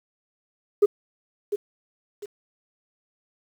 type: tone with echo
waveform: sine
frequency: 410.5 Hz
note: G#4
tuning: 20 cents flat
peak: -10 dBFS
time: 0.82-0.86 s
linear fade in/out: 10 ms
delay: 700 ms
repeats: 2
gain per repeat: -11 dB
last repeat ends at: 2.26 s
effects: tanh soft clip ceiling -10 dBFS + 8-bit